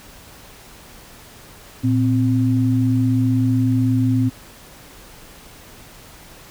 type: tone pair together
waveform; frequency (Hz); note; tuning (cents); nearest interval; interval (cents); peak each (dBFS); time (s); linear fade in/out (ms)
sine; 114.5 / 259.1; A#2 / C4; -31 / -17; octave + major second; 1414; -17; 1.83-4.3; 20
effects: pink hiss -43 dBFS RMS until 6.5 s